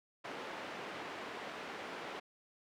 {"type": "band-pass noise", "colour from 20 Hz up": "pink", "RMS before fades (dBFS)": -45, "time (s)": [0.24, 2.2], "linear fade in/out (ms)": 10, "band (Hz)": [350, 2600], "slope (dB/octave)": 12, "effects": []}